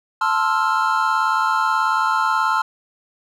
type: chord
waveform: triangle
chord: F major seventh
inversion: first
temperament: equal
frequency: 880 / 1046.5 / 1318.5 / 1396.9 Hz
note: A5 / C6 / E6 / F6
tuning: 0 / 0 / 0 / 0 cents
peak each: -20 dBFS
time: 0.21-2.62 s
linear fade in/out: 5 ms
effects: none